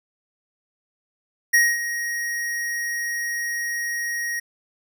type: tone with ADSR envelope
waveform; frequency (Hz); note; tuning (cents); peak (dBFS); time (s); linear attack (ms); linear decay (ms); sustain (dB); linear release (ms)
square; 1883; A#6; +17; -13; 1.53-4.4; 13; 230; -12; 10
effects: none